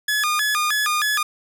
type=tone with vibrato; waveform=sawtooth; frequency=1440 Hz; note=F#6; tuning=47 cents flat; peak=-15 dBFS; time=0.08-1.23 s; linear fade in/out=5 ms; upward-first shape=square; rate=3.2 Hz; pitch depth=290 cents each way; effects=none